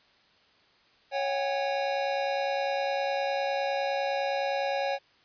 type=chord; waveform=square; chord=C# suspended fourth; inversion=none; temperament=equal with one note detuned; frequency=554.4 / 740 / 809.8 Hz; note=C#5 / F#5 / G#5; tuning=0 / 0 / -44 cents; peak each=-30 / -35 / -33 dBFS; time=1.11-4.99 s; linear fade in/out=50 ms; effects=white hiss -62 dBFS RMS until 5.24 s + resampled to 11025 Hz